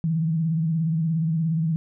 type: tone with vibrato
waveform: sine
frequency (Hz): 161.8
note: E3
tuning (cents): -32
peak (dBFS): -20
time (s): 0.04-1.76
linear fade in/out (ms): 0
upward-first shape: sine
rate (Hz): 17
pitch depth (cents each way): 74
effects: none

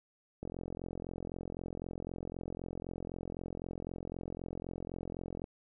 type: click train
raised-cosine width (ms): 2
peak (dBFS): -27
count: 221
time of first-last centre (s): 0.43-5.441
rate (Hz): 43.9
effects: none

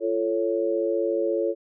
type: chord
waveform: sine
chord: F augmented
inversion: none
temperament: equal with one note detuned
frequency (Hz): 343.6 / 440 / 554.4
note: F4 / A4 / C#5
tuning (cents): -28 / 0 / 0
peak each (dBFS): -26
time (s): 0-1.55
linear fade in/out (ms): 50
effects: none

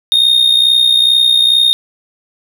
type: tone with amplitude modulation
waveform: triangle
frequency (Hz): 3692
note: A#7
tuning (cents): -17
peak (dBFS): -3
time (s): 0.12-1.73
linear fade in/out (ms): 0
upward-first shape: sine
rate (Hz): 62.3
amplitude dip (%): 60
effects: none

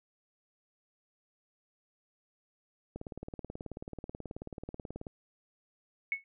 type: click train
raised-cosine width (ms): 2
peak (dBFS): -27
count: 40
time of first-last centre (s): 2.96-5.068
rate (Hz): 18.5
type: tone with exponential decay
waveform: sine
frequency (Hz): 2203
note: C#7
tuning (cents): -11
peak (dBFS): -25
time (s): 6.12-6.24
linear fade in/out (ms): 1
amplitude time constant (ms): 24
effects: none

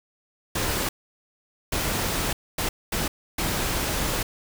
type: noise bursts at uneven times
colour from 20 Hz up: pink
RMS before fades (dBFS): -26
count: 5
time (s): 0.55-0.89 / 1.72-2.33 / 2.58-2.69 / 2.92-3.08 / 3.38-4.23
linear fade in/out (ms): 5
effects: none

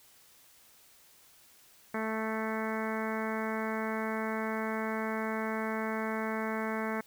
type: harmonic tone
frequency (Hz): 220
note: A3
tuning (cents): 0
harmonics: 1 / 2 / 3 / 4 / 5 / 6 / 7 / 8 / 9 / 10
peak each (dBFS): -35 / -38 / -40 / -41 / -42 / -43 / -43 / -44 / -45 / -45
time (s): 1.94-7.01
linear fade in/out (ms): 5
effects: white hiss -60 dBFS RMS until 7.06 s

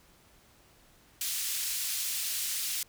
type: band-pass noise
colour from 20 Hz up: white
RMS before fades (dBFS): -33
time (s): 1.21-2.83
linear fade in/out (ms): 2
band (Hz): 2700 to 15000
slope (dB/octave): 12
effects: pink hiss -61 dBFS RMS until 2.88 s

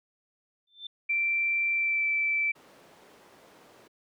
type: tone with exponential growth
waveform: sine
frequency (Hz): 3551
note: A7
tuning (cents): +15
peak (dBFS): -33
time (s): 0.67-0.87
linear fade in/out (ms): 5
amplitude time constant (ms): 42
type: tone with pitch glide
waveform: sine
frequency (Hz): 2349 to 2325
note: D7 to D7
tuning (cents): 0 to -18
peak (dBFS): -24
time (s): 1.09-2.52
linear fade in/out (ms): 10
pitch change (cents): -18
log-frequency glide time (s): 1.72-2.06
type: noise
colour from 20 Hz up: brown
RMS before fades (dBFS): -43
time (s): 2.55-3.88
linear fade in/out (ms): 10
effects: high-pass 400 Hz 12 dB/octave

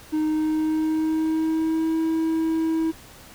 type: tone with pitch glide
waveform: triangle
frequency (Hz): 309.3 to 322.8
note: D#4 to E4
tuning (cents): -10 to -36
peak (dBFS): -18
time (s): 0.12-2.92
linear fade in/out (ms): 20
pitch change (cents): +74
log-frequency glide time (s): 0.23-1.99
effects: pink hiss -46 dBFS RMS until 3.34 s

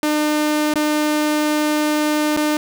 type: tone with dropouts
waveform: sawtooth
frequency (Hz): 301.8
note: D4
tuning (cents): +47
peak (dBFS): -12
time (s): 0.03-2.57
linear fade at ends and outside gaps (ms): 1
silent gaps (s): 0.738-0.757 / 2.365-2.372
effects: none

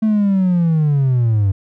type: linear sweep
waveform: triangle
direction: down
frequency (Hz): 221 to 94.3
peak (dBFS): -9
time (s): 0.02-1.52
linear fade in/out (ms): 10
effects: tanh soft clip ceiling -6 dBFS

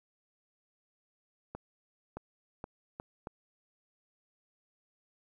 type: accelerating click train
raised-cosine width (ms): 1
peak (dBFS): -26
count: 5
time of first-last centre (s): 1.55-3.271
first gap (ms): 620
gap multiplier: 0.76
effects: 11-bit

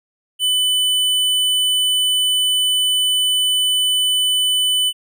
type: tone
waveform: square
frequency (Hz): 3000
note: F#7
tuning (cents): +23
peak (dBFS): -15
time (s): 0.39-4.93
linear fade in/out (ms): 50
effects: none

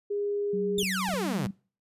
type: tone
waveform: sine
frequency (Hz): 408.3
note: G#4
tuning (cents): -29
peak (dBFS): -27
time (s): 0.1-0.83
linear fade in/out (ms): 10
type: tone with pitch glide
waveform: sine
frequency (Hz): 189.1 to 194.3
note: F#3 to G3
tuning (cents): +38 to -15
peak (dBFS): -31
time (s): 0.53-1.51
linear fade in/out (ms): 5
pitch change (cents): +47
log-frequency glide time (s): 1.21-1.27
type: exponential sweep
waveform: sawtooth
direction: down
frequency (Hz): 3743 to 110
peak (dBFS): -25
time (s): 0.78-1.47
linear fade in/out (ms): 5
type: clicks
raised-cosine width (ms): 3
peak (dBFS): -29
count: 4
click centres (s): 0.782 / 0.832 / 1.089 / 1.139
effects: noise-tail reverb RT60 0.4 s tail -25 dB re dry + resampled to 32000 Hz

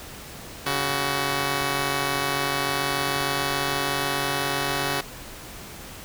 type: tone pair together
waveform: 5% pulse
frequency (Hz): 140.3 / 374.1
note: C#3 / F#4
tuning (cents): +21 / +19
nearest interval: octave + perfect fourth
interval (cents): 1698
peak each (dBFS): -15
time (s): 0.66-5.01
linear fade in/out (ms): 5
effects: pink hiss -40 dBFS RMS until 6.04 s

